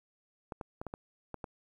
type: clicks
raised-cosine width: 1 ms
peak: -25 dBFS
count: 7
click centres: 0.522 / 0.612 / 0.815 / 0.867 / 0.939 / 1.343 / 1.442 s
effects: 10-bit